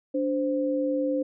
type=tone pair together; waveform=sine; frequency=290.6 / 520.2 Hz; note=D4 / C5; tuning=-18 / -10 cents; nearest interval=minor seventh; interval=1008 cents; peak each=-26 dBFS; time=0.14-1.23 s; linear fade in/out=10 ms; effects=none